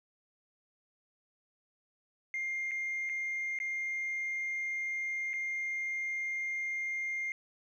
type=tone with dropouts; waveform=sine; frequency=2113 Hz; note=C7; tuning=16 cents sharp; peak=-31 dBFS; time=2.34-7.32 s; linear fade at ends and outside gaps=1 ms; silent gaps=2.711-2.716 / 3.092-3.096 / 3.588-3.601 / 5.333-5.338 s; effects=tanh soft clip ceiling -30 dBFS + 12-bit